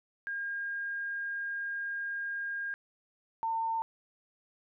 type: tone pair in turn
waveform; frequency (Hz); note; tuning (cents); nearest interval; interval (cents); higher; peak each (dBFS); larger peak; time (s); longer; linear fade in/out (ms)
sine; 1616 / 903.8; G#6 / A5; -48 / +46; minor seventh; 1006; first; -33 / -29; second; 0.27-2.74 / 3.43-3.82; first; 0
effects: none